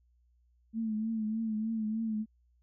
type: tone with vibrato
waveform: sine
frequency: 220 Hz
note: A3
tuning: in tune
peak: -30 dBFS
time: 0.73-2.26 s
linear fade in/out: 50 ms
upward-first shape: triangle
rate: 3.3 Hz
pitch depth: 60 cents each way
effects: added 60 Hz sine -65 dBFS peak until 2.62 s